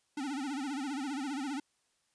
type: tone with vibrato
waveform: square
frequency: 277.2 Hz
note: C#4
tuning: in tune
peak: -35 dBFS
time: 0.17-1.6 s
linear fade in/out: 5 ms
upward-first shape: sine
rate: 15 Hz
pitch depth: 140 cents each way
effects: white hiss -75 dBFS RMS until 2.14 s + resampled to 22050 Hz